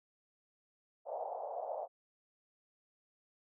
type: band-pass noise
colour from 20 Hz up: white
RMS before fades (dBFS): -41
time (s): 1.05-1.88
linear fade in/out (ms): 50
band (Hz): 540 to 780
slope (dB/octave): 48
effects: none